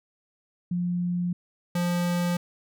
sine / square tone pair in turn, 176.5 / 175.18 Hz, F3 / F3, +19 / +6 cents, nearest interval unison, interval 13 cents, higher first, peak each -24 dBFS, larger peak neither, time 0.71-1.33 / 1.75-2.37 s, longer neither, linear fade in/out 5 ms, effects none

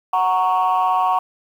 sine chord, F# major, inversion none, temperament equal, 740 / 932.3 / 1108.7 Hz, F#5 / A#5 / C#6, 0 / 0 / 0 cents, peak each -17 / -19 / -18 dBFS, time 0.13-1.19 s, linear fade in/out 5 ms, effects tanh soft clip ceiling -10 dBFS + 8-bit

